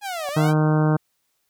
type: linear two-way sweep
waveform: sawtooth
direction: down then up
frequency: 838 to 554.4 to 812 Hz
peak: -23 dBFS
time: 0.01-0.54 s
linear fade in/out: 50 ms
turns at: 0.29 s
type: tone with exponential growth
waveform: sine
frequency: 740 Hz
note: F#5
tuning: in tune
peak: -26 dBFS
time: 0.04-0.29 s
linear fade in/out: 0 ms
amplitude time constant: 54 ms
type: harmonic tone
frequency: 154.1 Hz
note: D#3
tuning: 16 cents flat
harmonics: 1 / 2 / 3 / 4 / 5 / 6 / 7 / 8 / 9 / 10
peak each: -17 / -23 / -27 / -29 / -31 / -33 / -34 / -35 / -36 / -37 dBFS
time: 0.36-0.97 s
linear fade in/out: 10 ms
effects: white hiss -71 dBFS RMS until 1.49 s